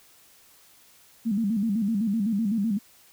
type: tone with vibrato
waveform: sine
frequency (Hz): 213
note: G#3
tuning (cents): +44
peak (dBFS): -22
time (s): 1.25-2.79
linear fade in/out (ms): 20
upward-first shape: square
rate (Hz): 7.9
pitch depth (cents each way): 120
effects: white hiss -56 dBFS RMS until 3.12 s